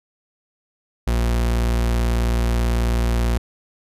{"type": "tone", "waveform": "40% pulse", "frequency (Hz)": 58.4, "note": "A#1", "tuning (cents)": 4, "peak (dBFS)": -16, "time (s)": [1.07, 3.38], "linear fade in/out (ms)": 5, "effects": ["resampled to 32000 Hz"]}